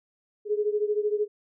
sine beating tone pair, 415.3 / 428.3 Hz, G#4 / A4, 0 / -47 cents, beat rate 13 Hz, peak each -25 / -28 dBFS, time 0.45-1.28 s, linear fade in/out 50 ms, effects none

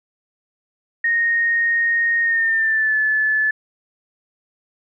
sine tone with pitch glide, 1858 to 1733.6 Hz, A#6 to A6, -6 to -26 cents, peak -15 dBFS, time 1.04-3.51 s, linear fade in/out 5 ms, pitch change -120 cents, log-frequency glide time 2.22-2.96 s, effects none

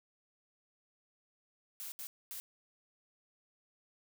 blue noise bursts at uneven times, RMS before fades -44 dBFS, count 3, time 1.8-1.92 / 1.99-2.07 / 2.31-2.4 s, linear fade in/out 0 ms, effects none

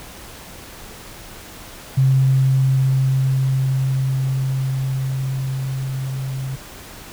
sine tone with level ramp, 132.8 Hz, C3, 26 cents sharp, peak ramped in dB -11 to -23 dBFS, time 1.97-6.56 s, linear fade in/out 10 ms, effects pink hiss -38 dBFS RMS until 7.12 s

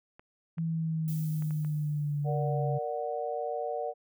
clicks, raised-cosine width 0.5 ms, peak -35 dBFS, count 5, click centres 0.195 / 0.583 / 1.423 / 1.508 / 1.648 s
sine linear sweep, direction down, 164.81 to 138.3 Hz, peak -28 dBFS, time 0.57-2.79 s, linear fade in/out 20 ms
violet noise with exponential decay, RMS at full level -44 dBFS, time 1.08-3.02 s, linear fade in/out 0 ms, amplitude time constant 420 ms
sine chord, Bb augmented, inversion none, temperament equal, 466.2 / 587.3 / 740 Hz, Bb4 / D5 / F#5, 0 / 0 / 0 cents, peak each -35 dBFS, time 2.24-3.94 s, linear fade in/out 50 ms
effects none

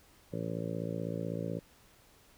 harmonic tone, 56 Hz, A1, 31 cents sharp, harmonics 2 / 3 / 4 / 5 / 6 / 7 / 8 / 9 / 10, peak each -41 / -38 / -44 / -43 / -46 / -47 / -44 / -43 / -44 dBFS, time 0.32-1.6 s, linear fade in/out 20 ms, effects pink hiss -62 dBFS RMS until 2.37 s

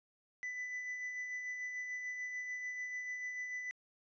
triangle tone with tremolo, 1994 Hz, B6, 16 cents sharp, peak -36 dBFS, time 0.43-3.71 s, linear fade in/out 0 ms, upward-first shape sine, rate 6.8 Hz, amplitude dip 35%, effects resampled to 16000 Hz

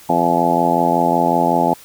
harmonic tone, 85.4 Hz, F2, 38 cents flat, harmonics 2 / 3 / 4 / 5 / 6 / 7 / 8 / 9 / 10, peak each -23 / -21 / -23 / -27 / -24 / -24 / -20 / -23 / -17 dBFS, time 0.09-1.74 s, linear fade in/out 5 ms, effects white hiss -43 dBFS RMS until 1.84 s

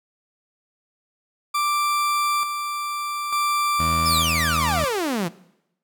40% pulse tone with tremolo, 1176 Hz, D6, 2 cents sharp, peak -19 dBFS, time 1.54-4.89 s, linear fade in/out 10 ms, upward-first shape square, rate 0.56 Hz, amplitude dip 50%
20% pulse tone with pitch glide, 81.6 to 80.62 Hz, E2 to E2, -17 to -38 cents, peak -20 dBFS, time 3.79-4.85 s, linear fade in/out 10 ms, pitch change -21 cents, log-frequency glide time 4.09-4.7 s
sawtooth exponential sweep, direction down, 5440 to 159.2 Hz, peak -18 dBFS, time 4.05-5.29 s, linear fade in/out 20 ms
effects noise-tail reverb RT60 0.8 s tail -19 dB re dry

